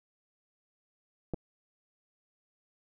clicks, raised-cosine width 2 ms, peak -20 / -25 dBFS, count 2, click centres 1.337 / 1.343 s, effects none

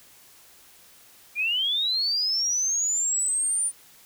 sine linear sweep, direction up, 2349 to 9397 Hz, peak -22 dBFS, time 1.35-3.72 s, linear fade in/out 50 ms, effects white hiss -53 dBFS RMS until 4.05 s

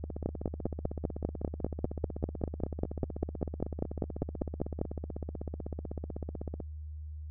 two click trains, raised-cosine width 2 ms, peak -16 / -24 dBFS, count 24 / 106, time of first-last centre 0.26-4.814 / 0.04-6.603 s, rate 5.05 / 16 Hz, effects added 76 Hz sine -39 dBFS peak until 7.3 s

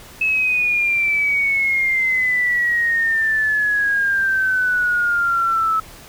sine exponential sweep, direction down, 2597 to 1300 Hz, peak -15 dBFS, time 0.21-5.8 s, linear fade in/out 5 ms, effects pink hiss -41 dBFS RMS until 6.08 s

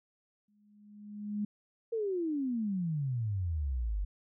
sine tone with exponential growth, 207.7 Hz, G#3, in tune, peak -29 dBFS, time 0.48-1.45 s, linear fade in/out 5 ms, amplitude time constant 210 ms
sine exponential sweep, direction down, 469.5 to 46.25 Hz, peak -30 dBFS, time 1.92-4.05 s, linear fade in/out 10 ms
effects none

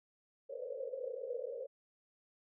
white band-pass noise, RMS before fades -42 dBFS, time 0.49-1.67 s, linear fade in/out 20 ms, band 470 to 540 Hz, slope 96 dB/octave, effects none

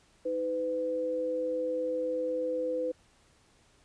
sine tone pair together, 316.1 / 504 Hz, D#4 / B4, +27 / +35 cents, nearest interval minor sixth, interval 808 cents, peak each -37 / -29 dBFS, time 0.25-2.92 s, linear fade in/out 10 ms, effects pink hiss -64 dBFS RMS until 3.84 s + resampled to 22050 Hz

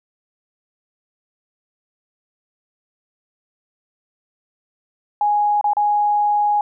sine tone with dropouts, 830 Hz, G#5, 1 cent flat, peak -14 dBFS, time 5.21-6.61 s, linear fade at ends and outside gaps 2 ms, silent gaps 5.612-5.642 / 5.734-5.768 s, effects none

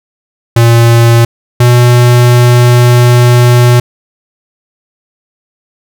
square tone pair in turn, 116.9 / 121.97 Hz, A#2 / B2, +5 / -21 cents, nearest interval minor second, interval 74 cents, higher second, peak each -3 dBFS, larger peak neither, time 0.56-1.25 / 1.6-3.8 s, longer second, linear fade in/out 5 ms, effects none

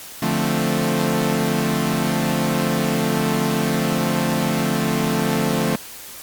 sawtooth chord, D minor seventh, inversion none, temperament equal, 146.83 / 174.61 / 220 / 261.6 Hz, D3 / F3 / A3 / C4, 0 / 0 / 0 / 0 cents, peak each -21 / -20 / -18 / -22 dBFS, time 0.22-5.76 s, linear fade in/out 5 ms, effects white hiss -37 dBFS RMS until 6.22 s + Opus 48 kbps

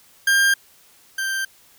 40% pulse tone pair in turn, 1600 / 1570.7 Hz, G6 / G6, +35 / +3 cents, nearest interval unison, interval 32 cents, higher first, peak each -13 / -21 dBFS, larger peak first, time 0.27-0.54 / 1.18-1.45 s, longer neither, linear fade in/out 5 ms, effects white hiss -53 dBFS RMS until 1.78 s

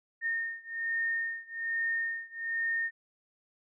sine beating tone pair, 1831 / 1832.2 Hz, A#6 / A#6, -32 / -30 cents, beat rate 1.2 Hz, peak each -33 / -34 dBFS, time 0.21-2.91 s, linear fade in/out 50 ms, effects none

